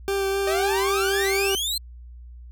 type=tone with vibrato; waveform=40% pulse; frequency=392 Hz; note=G4; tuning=in tune; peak=-21 dBFS; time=0.08-1.55 s; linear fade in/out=0 ms; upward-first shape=sine; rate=3.9 Hz; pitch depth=15 cents each way
type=exponential sweep; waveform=sawtooth; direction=up; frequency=605 to 4230 Hz; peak=-21 dBFS; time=0.47-1.78 s; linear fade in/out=5 ms
effects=added 60 Hz sine -39 dBFS peak until 2.51 s